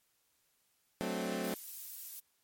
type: chord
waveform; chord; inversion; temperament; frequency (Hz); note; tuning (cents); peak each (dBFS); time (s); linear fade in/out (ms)
20% pulse; D dominant seventh; first; equal; 185 / 220 / 261.6 / 293.7; F#3 / A3 / C4 / D4; 0 / 0 / 0 / 0; -34 / -34 / -35 / -40; 1.01-1.54; 0
type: noise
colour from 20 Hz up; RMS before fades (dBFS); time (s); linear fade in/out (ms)
violet; -44; 1.44-2.2; 10
effects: white hiss -75 dBFS RMS until 2.43 s + MP3 64 kbps